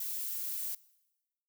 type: noise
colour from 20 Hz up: violet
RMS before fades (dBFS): -37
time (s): 0-0.75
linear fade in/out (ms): 5
effects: noise-tail reverb RT60 1.0 s tail -21 dB re dry

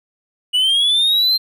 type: linear sweep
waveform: triangle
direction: up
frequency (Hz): 2918 to 4171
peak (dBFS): -11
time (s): 0.53-1.38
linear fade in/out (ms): 20
effects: none

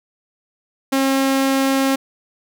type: tone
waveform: sawtooth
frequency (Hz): 269.6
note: C#4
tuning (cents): -48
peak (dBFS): -11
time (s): 0.92-1.96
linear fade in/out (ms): 10
effects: none

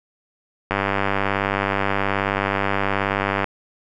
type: click train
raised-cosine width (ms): 0.5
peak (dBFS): -5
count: 271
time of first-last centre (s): 0.71-3.443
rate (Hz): 98.8
effects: none

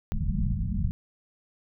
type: low-pass noise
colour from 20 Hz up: pink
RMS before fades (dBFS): -27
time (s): 0.12-0.91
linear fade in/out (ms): 0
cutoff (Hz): 220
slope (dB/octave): 96
effects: none

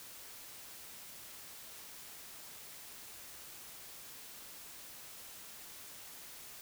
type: silence
effects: white hiss -51 dBFS RMS until 6.61 s

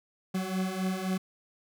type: beating tone pair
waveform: 40% pulse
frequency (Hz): 185 / 188.8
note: F#3 / F#3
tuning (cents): 0 / +35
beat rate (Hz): 3.8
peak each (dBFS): -33 / -30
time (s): 0.34-1.18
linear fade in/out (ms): 10
effects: none

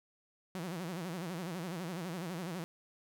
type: tone with vibrato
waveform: sawtooth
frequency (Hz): 174.61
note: F3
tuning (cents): 0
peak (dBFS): -34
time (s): 0.55-2.64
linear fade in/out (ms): 0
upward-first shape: sine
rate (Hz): 12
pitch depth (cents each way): 160
effects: none

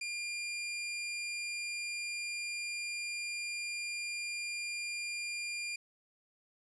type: tone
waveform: sawtooth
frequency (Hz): 2400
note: D7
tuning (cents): +37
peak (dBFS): -33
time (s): 0.01-5.76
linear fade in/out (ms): 5
effects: resampled to 22050 Hz

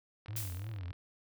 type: click train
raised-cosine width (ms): 0.3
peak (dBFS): -36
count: 29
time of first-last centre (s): 0.26-0.93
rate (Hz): 41.8
type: tone with vibrato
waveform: triangle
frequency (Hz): 99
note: G2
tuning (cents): +18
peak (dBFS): -36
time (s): 0.28-0.92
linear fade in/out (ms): 10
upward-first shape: triangle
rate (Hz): 3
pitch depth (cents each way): 250
type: noise with exponential decay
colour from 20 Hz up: blue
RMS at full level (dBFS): -36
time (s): 0.36-0.79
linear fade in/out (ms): 5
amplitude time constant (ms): 92
effects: none

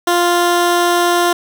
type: tone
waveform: 15% pulse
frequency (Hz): 349.2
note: F4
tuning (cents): 0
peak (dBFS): -5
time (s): 0.07-1.33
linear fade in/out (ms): 5
effects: none

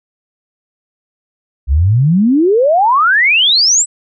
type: exponential sweep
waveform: sine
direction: up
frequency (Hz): 62.1 to 8100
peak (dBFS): -7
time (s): 1.67-3.86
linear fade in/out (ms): 50
effects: none

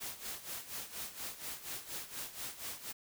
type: noise with tremolo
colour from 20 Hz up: white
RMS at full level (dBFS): -41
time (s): 0-2.93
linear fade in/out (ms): 20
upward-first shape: sine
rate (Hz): 4.2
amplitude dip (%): 75
effects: none

